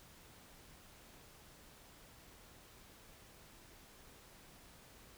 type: silence
effects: pink hiss -60 dBFS RMS until 5.17 s